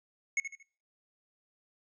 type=tone with echo; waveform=square; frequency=2189 Hz; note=C#7; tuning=22 cents flat; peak=-27 dBFS; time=0.37-0.4 s; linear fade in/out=2 ms; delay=76 ms; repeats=3; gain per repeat=-9 dB; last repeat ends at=0.628 s; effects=noise-tail reverb RT60 0.5 s tail -24 dB re dry + resampled to 16000 Hz